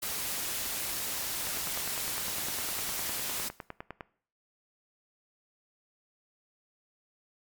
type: noise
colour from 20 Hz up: white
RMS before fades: -34 dBFS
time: 0.02-3.49 s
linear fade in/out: 10 ms
type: click train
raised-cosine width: 0.5 ms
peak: -23 dBFS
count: 26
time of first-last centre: 1.47-4.008 s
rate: 9.85 Hz
effects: noise-tail reverb RT60 0.5 s tail -19 dB re dry + MP3 96 kbps